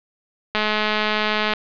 click train, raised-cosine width 0.3 ms, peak -5 dBFS, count 211, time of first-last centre 0.55-1.536 s, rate 213 Hz, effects resampled to 11025 Hz + 7-bit

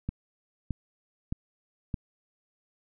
click train, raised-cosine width 5 ms, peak -18 dBFS, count 4, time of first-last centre 0.09-1.942 s, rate 1.62 Hz, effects none

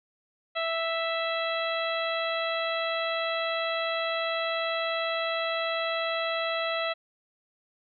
harmonic tone, 659.3 Hz, E5, in tune, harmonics 1 / 2 / 3 / 4 / 5 / 6, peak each -30 / -33 / -35 / -36 / -37 / -38 dBFS, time 0.55-6.94 s, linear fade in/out 20 ms, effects none

